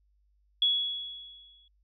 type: tone with exponential decay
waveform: sine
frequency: 3365 Hz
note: G#7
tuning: 22 cents sharp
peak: -20 dBFS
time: 0.62-1.68 s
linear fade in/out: 2 ms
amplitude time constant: 230 ms
effects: added 50 Hz sine -65 dBFS peak until 1.83 s